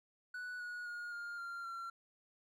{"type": "tone with pitch steps", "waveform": "triangle", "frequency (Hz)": [1480, 1456.3, 1432.9, 1409.9, 1387.3, 1365], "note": ["F#6", "F#6", "F6", "F6", "F6", "F6"], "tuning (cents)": [0, -28, 44, 16, -12, -40], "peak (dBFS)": -40, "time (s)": [0.34, 1.9], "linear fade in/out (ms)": 5, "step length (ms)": 260, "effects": []}